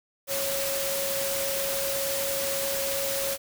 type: tone in noise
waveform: sine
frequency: 550 Hz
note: C#5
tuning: 14 cents flat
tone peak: -30 dBFS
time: 0.27-3.38 s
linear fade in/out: 50 ms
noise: white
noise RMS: -30 dBFS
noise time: 0.27-3.38 s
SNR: -3 dB
effects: none

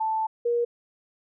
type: tone pair in turn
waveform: sine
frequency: 880 / 474.9 Hz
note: A5 / A#4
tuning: 0 / +32 cents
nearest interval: major seventh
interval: 1068 cents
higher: first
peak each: -23 / -21 dBFS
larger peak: second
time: 0-0.27 / 0.45-0.65 s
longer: first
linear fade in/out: 10 ms
effects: none

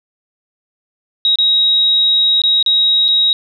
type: tone with dropouts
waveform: sine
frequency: 3805 Hz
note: A#7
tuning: 35 cents sharp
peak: -9 dBFS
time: 1.25-3.33 s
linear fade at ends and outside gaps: 1 ms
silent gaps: 1.357-1.386 / 2.418-2.437 / 2.627-2.662 / 3.082-3.086 s
effects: none

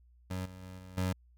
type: tone with level steps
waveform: 25% pulse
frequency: 92.5 Hz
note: F#2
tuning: in tune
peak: -31 / -43 / -41 / -44 / -26 dBFS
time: 0.3-1.13 s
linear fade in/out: 10 ms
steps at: 0.45 / 0.62 / 0.78 / 0.97 s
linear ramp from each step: 10 ms
effects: added 60 Hz sine -59 dBFS peak until 1.37 s

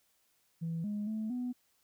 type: tone with pitch steps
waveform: sine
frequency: 165 / 207.8 / 217.9 / 247.7 Hz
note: E3 / G#3 / A3 / B3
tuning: +2 / +1 / -17 / +5 cents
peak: -32 dBFS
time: 0.61-1.53 s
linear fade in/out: 20 ms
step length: 230 ms
effects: tanh soft clip ceiling -30 dBFS + white hiss -73 dBFS RMS until 1.83 s

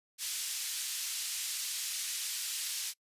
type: band-pass noise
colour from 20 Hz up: white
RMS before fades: -37 dBFS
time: 0.18-2.94 s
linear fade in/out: 50 ms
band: 2900 to 9400 Hz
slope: 12 dB/octave
effects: noise-tail reverb RT60 0.1 s tail -25 dB re dry + resampled to 32000 Hz

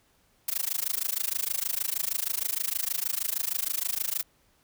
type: noise with amplitude modulation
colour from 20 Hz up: blue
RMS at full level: -26 dBFS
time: 0.48-4.23 s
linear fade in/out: 5 ms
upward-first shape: sine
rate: 26.4 Hz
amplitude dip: 100%
effects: pink hiss -66 dBFS RMS until 4.63 s

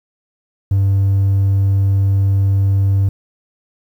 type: tone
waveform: triangle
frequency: 98 Hz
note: G2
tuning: in tune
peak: -8 dBFS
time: 0.71-3.09 s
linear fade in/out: 5 ms
effects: tanh soft clip ceiling -5 dBFS + 8-bit

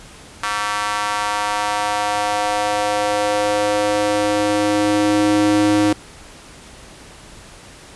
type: tone with high-pass filter sweep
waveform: square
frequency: 103.83 Hz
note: G#2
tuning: in tune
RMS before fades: -18 dBFS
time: 0.43-5.93 s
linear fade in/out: 5 ms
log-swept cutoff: 1200 to 270 Hz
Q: 2.2
effects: pink hiss -41 dBFS RMS until 7.95 s + resampled to 24000 Hz

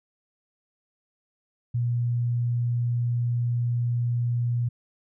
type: tone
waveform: sine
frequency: 120 Hz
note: B2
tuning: 49 cents flat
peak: -22 dBFS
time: 1.74-4.69 s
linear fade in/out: 10 ms
effects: none

